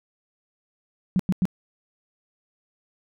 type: tone bursts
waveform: sine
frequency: 185 Hz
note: F#3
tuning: in tune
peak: -17 dBFS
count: 3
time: 1.16-1.454 s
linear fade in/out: 0 ms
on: 34 ms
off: 96 ms
effects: none